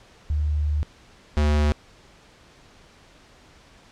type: tone pair in turn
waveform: sine / square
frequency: 74.8 / 74.51 Hz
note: D2 / D2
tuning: +32 / +26 cents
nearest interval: unison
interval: 6 cents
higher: first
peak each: -20 / -18 dBFS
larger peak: second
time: 0.3-0.83 / 1.37-1.72 s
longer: first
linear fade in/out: 0 ms
effects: pink hiss -52 dBFS RMS until 3.91 s + low-pass 6000 Hz 12 dB/octave